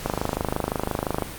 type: click train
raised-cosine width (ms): 1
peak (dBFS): -9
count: 31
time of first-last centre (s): 0.06-1.223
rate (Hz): 25.8
effects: pink hiss -36 dBFS RMS until 1.38 s + Opus 48 kbps